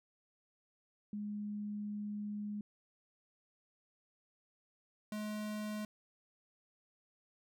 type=tone pair in turn; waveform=sine / square; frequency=207.7 / 211.9 Hz; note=G#3 / G#3; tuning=0 / +35 cents; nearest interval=unison; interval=35 cents; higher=second; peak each=-38 / -39 dBFS; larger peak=first; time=1.13-2.61 / 5.12-5.85 s; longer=first; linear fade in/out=2 ms; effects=none